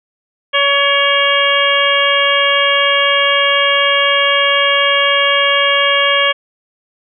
harmonic tone with a mistuned harmonic, 563 Hz, C#5, 27 cents sharp, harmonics 1 / 2 / 3 / 4 / 5 / 6, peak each -17 / -17 / -17 / -17 / -17 / -17 dBFS, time 0.53-6.33 s, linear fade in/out 20 ms, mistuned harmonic 6, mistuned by -68 cents, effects none

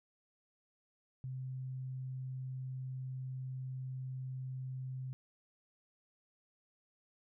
sine tone, 130 Hz, C3, 11 cents flat, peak -39 dBFS, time 1.24-5.13 s, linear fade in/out 0 ms, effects none

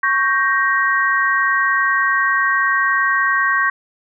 sine chord, G diminished, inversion second, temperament equal with one note detuned, 1108.7 / 1568 / 1878.7 Hz, Db6 / G6 / Bb6, 0 / 0 / +13 cents, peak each -18 dBFS, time 0.03-3.7 s, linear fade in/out 5 ms, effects none

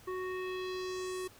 square tone with low-pass filter sweep, 370 Hz, F#4, in tune, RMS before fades -38 dBFS, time 0.07-1.28 s, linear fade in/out 10 ms, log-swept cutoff 1400 to 11000 Hz, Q 1.9, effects added 97 Hz sine -66 dBFS peak until 1.39 s + pink hiss -58 dBFS RMS until 1.39 s

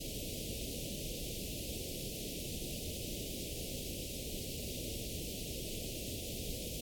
pink band-stop noise, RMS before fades -42 dBFS, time 0-6.81 s, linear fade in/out 10 ms, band 600 to 2600 Hz, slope 48 dB/octave, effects AAC 64 kbps

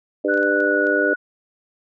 harmonic tone, 100 Hz, G2, 35 cents sharp, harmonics 3 / 4 / 5 / 6, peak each -23 / -23 / -23 / -23 dBFS, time 0.24-1.14 s, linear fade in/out 10 ms
sine tone with pitch glide, 1480 to 1467.2 Hz, F#6 to F#6, 0 to -15 cents, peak -19 dBFS, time 0.28-1.16 s, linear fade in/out 20 ms, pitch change -15 cents, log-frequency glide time 0.45-0.79 s
clicks, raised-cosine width 0.2 ms, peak -27 dBFS, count 5, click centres 0.34 / 0.376 / 0.43 / 0.604 / 0.869 s
effects none

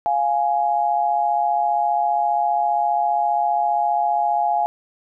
sine tone pair together, 698.5 / 833.5 Hz, F5 / G#5, 0 / +6 cents, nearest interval minor third, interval 306 cents, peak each -20 / -19 dBFS, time 0.06-4.66 s, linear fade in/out 0 ms, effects none

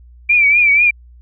sine tone with vibrato, 2349 Hz, D7, in tune, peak -8 dBFS, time 0.29-0.91 s, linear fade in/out 10 ms, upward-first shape triangle, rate 4.1 Hz, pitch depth 90 cents each way, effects added 60 Hz sine -39 dBFS peak until 1.21 s

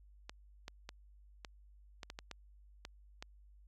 clicks, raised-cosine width 0.2 ms, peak -27 dBFS, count 10, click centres 0.295 / 0.681 / 0.891 / 1.448 / 2.032 / 2.101 / 2.189 / 2.313 / 2.851 / 3.225 s, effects added 50 Hz sine -58 dBFS peak until 3.67 s

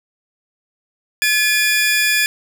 sawtooth tone pair together, 1711 / 2420 Hz, A6 / D#7, -49 / -49 cents, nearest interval tritone, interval 600 cents, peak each -13 dBFS, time 1.22-2.26 s, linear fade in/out 0 ms, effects none

